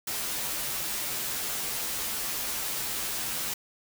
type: noise with comb filter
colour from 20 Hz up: white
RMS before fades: -32 dBFS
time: 0.07-3.54 s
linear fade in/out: 5 ms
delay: 11 ms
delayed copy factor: -0.65
effects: none